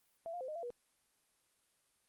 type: tone with pitch steps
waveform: sine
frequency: 666 / 704 / 517 / 614 / 679 / 483.2 Hz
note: E5 / F5 / C5 / D#5 / F5 / B4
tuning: +18 / +14 / -21 / -23 / -49 / -38 cents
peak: -40 dBFS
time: 0.26-0.704 s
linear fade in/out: 0 ms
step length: 74 ms
effects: white hiss -75 dBFS RMS until 2.08 s + Opus 32 kbps